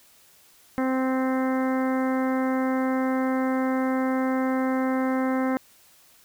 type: harmonic tone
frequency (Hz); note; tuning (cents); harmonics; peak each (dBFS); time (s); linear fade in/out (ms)
260.8; C4; -5; 1 / 2 / 3 / 4 / 5 / 6 / 7 / 8; -23 / -29 / -33 / -35 / -37 / -39 / -40 / -41; 0.78-5.57; 0
effects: white hiss -56 dBFS RMS until 6.24 s